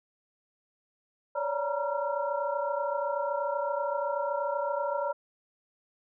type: tone cluster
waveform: sine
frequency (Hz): 551 / 579 / 923 / 956 / 1371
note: C#5 / D5 / A#5 / A#5 / F6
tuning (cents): -11 / -25 / -17 / +43 / -32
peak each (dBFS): -35 / -31 / -37 / -34 / -38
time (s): 1.35-5.13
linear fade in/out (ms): 10
effects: none